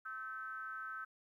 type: ring-modulated tone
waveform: triangle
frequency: 116.54 Hz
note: A#2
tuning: in tune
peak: -37 dBFS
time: 0.05-1.05 s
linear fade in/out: 10 ms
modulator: 1420 Hz
effects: 13-bit